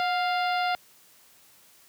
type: harmonic tone with a mistuned harmonic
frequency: 698.5 Hz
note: F5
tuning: in tune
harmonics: 1 / 2 / 3 / 4 / 5 / 6 / 7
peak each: -25 / -31 / -35 / -37 / -39 / -41 / -42 dBFS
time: 0-0.75 s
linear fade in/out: 0 ms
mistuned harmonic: 1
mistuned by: +62 cents
effects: white hiss -57 dBFS RMS until 1.88 s + high-pass 80 Hz 12 dB/octave